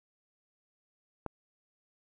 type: click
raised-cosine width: 1 ms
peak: -21 dBFS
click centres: 1.263 s
effects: none